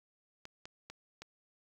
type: clicks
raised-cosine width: 0.2 ms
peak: -29 dBFS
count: 4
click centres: 0.454 / 0.655 / 0.9 / 1.22 s
effects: 10-bit